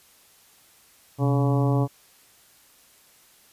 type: harmonic tone with a mistuned harmonic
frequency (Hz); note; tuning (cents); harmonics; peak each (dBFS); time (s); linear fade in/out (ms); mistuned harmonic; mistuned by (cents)
141.2; C#3; +32; 1 / 2 / 3 / 4 / 5 / 6 / 7 / 8; -20 / -26 / -30 / -32 / -34 / -36 / -37 / -38; 1.18-1.88; 50; 1; -140
effects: white hiss -56 dBFS RMS until 3.52 s + resampled to 32000 Hz